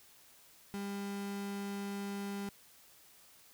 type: tone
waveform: 35% pulse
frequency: 200 Hz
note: G3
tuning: 35 cents sharp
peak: -36 dBFS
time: 0.74-2.49 s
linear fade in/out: 0 ms
effects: white hiss -61 dBFS RMS until 3.53 s